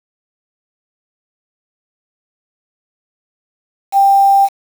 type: tone with quantisation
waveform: sine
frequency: 790 Hz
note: G5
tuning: 13 cents sharp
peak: -6 dBFS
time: 3.92-4.49 s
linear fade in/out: 50 ms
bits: 5
effects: none